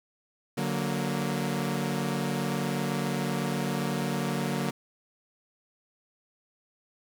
sawtooth chord, D augmented, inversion none, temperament equal with one note detuned, 145.4 / 185 / 233.1 Hz, D3 / F#3 / A#3, -17 / 0 / 0 cents, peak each -28 dBFS, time 0.57-4.71 s, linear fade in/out 10 ms, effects 9-bit

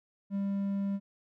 triangle tone, 198.2 Hz, G3, 19 cents sharp, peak -27 dBFS, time 0.3-1 s, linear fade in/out 50 ms, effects none

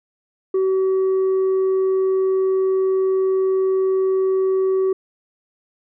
sine tone with tanh clipping, 380 Hz, F#4, 46 cents sharp, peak -16 dBFS, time 0.54-4.93 s, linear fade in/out 5 ms, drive 2 dB, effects none

